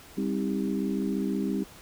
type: harmonic tone with a mistuned harmonic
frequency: 66.1 Hz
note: C2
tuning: 18 cents sharp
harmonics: 3 / 4 / 5 / 6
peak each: -29 / -31 / -33 / -35 dBFS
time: 0.17-1.64 s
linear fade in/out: 10 ms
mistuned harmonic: 5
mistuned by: -59 cents
effects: pink hiss -50 dBFS RMS until 1.81 s